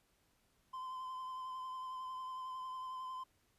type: tone with vibrato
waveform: triangle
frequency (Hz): 1030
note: C6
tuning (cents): -28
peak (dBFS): -40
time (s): 0.73-3.24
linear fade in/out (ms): 10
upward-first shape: triangle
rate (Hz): 11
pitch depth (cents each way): 28
effects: pink hiss -75 dBFS RMS until 3.58 s + resampled to 32000 Hz